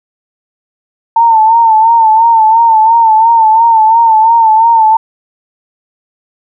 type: tone with vibrato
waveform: sine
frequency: 899 Hz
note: A5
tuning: 37 cents sharp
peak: -3 dBFS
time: 1.16-4.97 s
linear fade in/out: 5 ms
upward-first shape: sine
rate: 2.9 Hz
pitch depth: 62 cents each way
effects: none